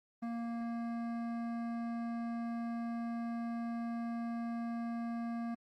sine tone with hard clipping, 233.1 Hz, A#3, in tune, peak -38 dBFS, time 0.22-5.55 s, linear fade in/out 10 ms, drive 13 dB, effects Opus 24 kbps

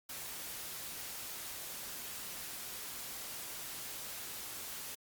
white noise, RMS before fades -44 dBFS, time 0.09-4.95 s, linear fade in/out 5 ms, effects Opus 48 kbps

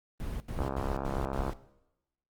brown noise bursts, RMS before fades -35 dBFS, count 5, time 0.2-1.532 s, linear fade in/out 0 ms, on 200 ms, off 83 ms
click train, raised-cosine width 1 ms, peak -19 dBFS, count 62, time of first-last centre 0.59-1.495 s, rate 67.4 Hz
effects noise-tail reverb RT60 0.9 s tail -18 dB re dry + Opus 24 kbps

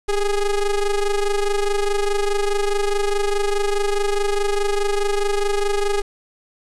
square ring-modulated tone, 207.4 Hz, G#3, 2 cents flat, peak -15 dBFS, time 0.08-6.02 s, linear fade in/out 10 ms, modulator 195 Hz, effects resampled to 24000 Hz + 7-bit

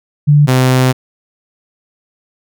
sine / sawtooth tone pair in turn, 146.83 / 128.57 Hz, D3 / C3, 0 / -30 cents, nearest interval major second, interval 230 cents, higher first, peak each -4 dBFS, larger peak neither, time 0.27-0.47 / 0.47-0.93 s, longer second, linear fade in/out 20 ms, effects none

